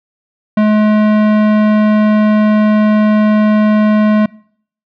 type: tone with tanh clipping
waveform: sine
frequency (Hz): 212.8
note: G#3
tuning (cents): +42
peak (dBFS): -9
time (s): 0.57-4.26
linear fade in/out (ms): 5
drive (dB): 18
effects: noise-tail reverb RT60 0.6 s tail -24 dB re dry